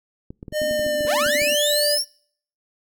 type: clicks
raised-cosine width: 3 ms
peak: -22 dBFS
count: 12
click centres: 0.305 / 0.429 / 0.482 / 0.525 / 0.618 / 0.711 / 0.795 / 0.865 / 1.008 / 1.051 / 1.264 / 1.419 s
type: tone with pitch glide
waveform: square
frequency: 608 to 590 Hz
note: D#5 to D5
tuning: -40 to +8 cents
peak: -21 dBFS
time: 0.52-1.99 s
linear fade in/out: 50 ms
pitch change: -52 cents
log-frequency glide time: 0.68-1.21 s
type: band-pass noise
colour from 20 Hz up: white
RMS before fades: -36 dBFS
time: 0.61-1.55 s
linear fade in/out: 5 ms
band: 230 to 300 Hz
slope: 96 dB/octave
type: linear sweep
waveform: sawtooth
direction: up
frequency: 410 to 5650 Hz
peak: -17 dBFS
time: 1.06-2.05 s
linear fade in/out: 50 ms
effects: noise-tail reverb RT60 0.6 s tail -26 dB re dry